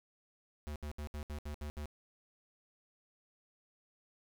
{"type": "tone bursts", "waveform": "square", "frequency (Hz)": 74.4, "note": "D2", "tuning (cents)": 23, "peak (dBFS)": -40, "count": 8, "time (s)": [0.67, 1.857], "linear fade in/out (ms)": 0, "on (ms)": 88, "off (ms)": 69, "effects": []}